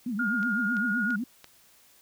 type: tone with vibrato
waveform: sine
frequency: 223.4 Hz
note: A3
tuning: 27 cents sharp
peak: -28 dBFS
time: 0.06-1.24 s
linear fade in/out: 5 ms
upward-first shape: triangle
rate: 7.9 Hz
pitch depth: 270 cents each way
type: tone with pitch glide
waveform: sine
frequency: 1420 to 1437.3 Hz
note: F6 to F6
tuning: +28 to +49 cents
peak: -26 dBFS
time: 0.19-1.16 s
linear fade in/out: 5 ms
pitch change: +21 cents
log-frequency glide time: 0.61-1 s
type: click train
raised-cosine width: 0.2 ms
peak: -27 dBFS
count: 4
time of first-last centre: 0.43-1.444 s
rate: 2.96 Hz
effects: white hiss -59 dBFS RMS until 2.01 s